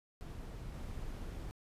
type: noise with level steps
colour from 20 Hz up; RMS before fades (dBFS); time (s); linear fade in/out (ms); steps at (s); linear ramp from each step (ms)
brown; -45 / -43; 0.21-1.51; 0; 0.74; 2
effects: resampled to 32000 Hz